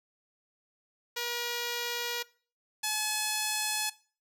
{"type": "tone pair in turn", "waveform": "5% pulse", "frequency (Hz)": [478.3, 854.9], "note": ["A#4", "G#5"], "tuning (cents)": [44, 50], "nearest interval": "minor seventh", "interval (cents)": 1006, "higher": "second", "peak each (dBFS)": [-20, -17], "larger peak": "second", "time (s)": [[1.16, 2.23], [2.83, 3.9]], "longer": "neither", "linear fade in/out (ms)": 10, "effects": ["noise-tail reverb RT60 0.4 s tail -21 dB re dry"]}